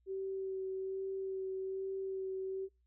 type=tone with vibrato; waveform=sine; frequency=382.7 Hz; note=G4; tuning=42 cents flat; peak=-36 dBFS; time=0.06-2.69 s; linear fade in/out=50 ms; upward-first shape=sine; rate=1.2 Hz; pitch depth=13 cents each way; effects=noise-tail reverb RT60 0.2 s tail -22 dB re dry + added 60 Hz sine -70 dBFS peak until 2.86 s